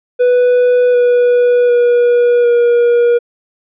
triangle tone with pitch steps, 493.9 / 488.2 / 482.6 / 477.1 Hz, B4 / B4 / B4 / A#4, 0 / -20 / -40 / +40 cents, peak -5 dBFS, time 0.19-3.19 s, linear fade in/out 20 ms, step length 750 ms, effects resampled to 8000 Hz

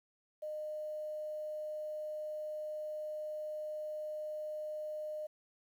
sine tone with quantisation, 611 Hz, D#5, 32 cents flat, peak -38 dBFS, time 0.42-5.27 s, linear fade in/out 10 ms, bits 11, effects none

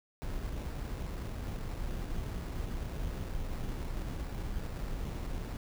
brown noise with sample-and-hold, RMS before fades -37 dBFS, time 0.22-5.57 s, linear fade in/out 0 ms, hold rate 3150 Hz, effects none

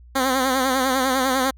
10% pulse tone with vibrato, 261.6 Hz, C4, in tune, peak -10 dBFS, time 0.15-1.51 s, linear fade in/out 10 ms, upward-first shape sine, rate 10 Hz, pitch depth 63 cents each way, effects added 60 Hz sine -43 dBFS peak until 1.57 s

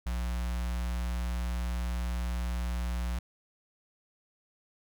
square tone with notch filter, 60 Hz, B1, 49 cents flat, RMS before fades -32 dBFS, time 0.06-3.19 s, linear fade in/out 5 ms, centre 370 Hz, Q 0.74, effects none

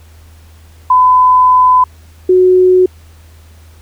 sine tone pair in turn, 1008 / 367.7 Hz, B5 / F#4, +35 / -11 cents, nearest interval octave + perfect fourth, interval 1746 cents, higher first, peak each -4 dBFS, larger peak neither, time 0.9-1.84 / 2.29-2.86 s, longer first, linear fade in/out 5 ms, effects added 80 Hz sine -37 dBFS peak until 3.81 s + pink hiss -47 dBFS RMS until 3.81 s

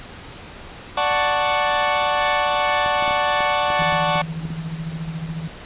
sawtooth chord, D major seventh, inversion none, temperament equal, 587.3 / 740 / 880 / 1108.7 Hz, D5 / F#5 / A5 / C#6, 0 / 0 / 0 / 0 cents, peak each -19 dBFS, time 0.97-4.22 s, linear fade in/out 5 ms
clicks, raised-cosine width 3 ms, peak -21 dBFS, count 11, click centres 2.861 / 3.025 / 3.079 / 3.109 / 3.406 / 3.703 / 3.821 / 3.925 / 4.157 / 4.453 / 4.504 s
sine tone with tremolo, 161.8 Hz, E3, 32 cents flat, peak -23 dBFS, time 3.79-5.48 s, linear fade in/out 5 ms, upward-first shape sine, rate 14 Hz, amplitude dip 65%
effects pink hiss -38 dBFS RMS until 5.65 s + resampled to 8000 Hz

